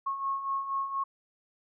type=beating tone pair; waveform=sine; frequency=1089 / 1093.2 Hz; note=C#6 / C#6; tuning=-31 / -24 cents; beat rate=4.2 Hz; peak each=-37 / -30 dBFS; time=0.06-1.04 s; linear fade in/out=10 ms; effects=none